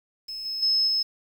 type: tone with level steps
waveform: sine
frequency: 5190 Hz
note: E8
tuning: 28 cents flat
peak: -32 / -28 / -19 / -21 dBFS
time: 0.28-1.03 s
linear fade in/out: 10 ms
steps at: 0.45 / 0.62 / 0.87 s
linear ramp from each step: 10 ms
effects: 8-bit